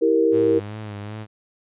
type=chord; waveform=sine; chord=E diminished; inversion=none; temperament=equal with one note detuned; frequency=326.6 / 392 / 466.2 Hz; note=E4 / G4 / Bb4; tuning=-16 / 0 / 0 cents; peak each=-20 / -22 / -17 dBFS; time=0.01-0.6 s; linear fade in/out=20 ms
type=tone with vibrato; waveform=sawtooth; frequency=105 Hz; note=G#2; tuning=19 cents sharp; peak=-27 dBFS; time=0.31-1.27 s; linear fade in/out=50 ms; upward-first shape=sine; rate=2.6 Hz; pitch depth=57 cents each way
effects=resampled to 8000 Hz